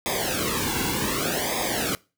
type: noise with flanger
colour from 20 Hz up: pink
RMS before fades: -26 dBFS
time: 0.06-1.95 s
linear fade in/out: 0 ms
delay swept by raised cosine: 0.69 to 1.64 ms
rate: 0.66 Hz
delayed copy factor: -0.95
effects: noise-tail reverb RT60 0.3 s tail -23 dB re dry